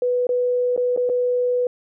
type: tone with dropouts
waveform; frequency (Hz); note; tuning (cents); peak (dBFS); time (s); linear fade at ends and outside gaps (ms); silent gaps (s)
sine; 493.8; B4; 0; -17; 0.02-1.67; 2; 0.269-0.291 / 0.764-0.776 / 0.964-0.974 / 1.092-1.097
effects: none